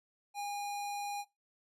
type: tone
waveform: square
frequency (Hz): 815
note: G#5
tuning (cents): -33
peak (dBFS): -37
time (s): 0.34-1.25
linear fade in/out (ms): 50
effects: noise-tail reverb RT60 0.2 s tail -19 dB re dry + resampled to 32000 Hz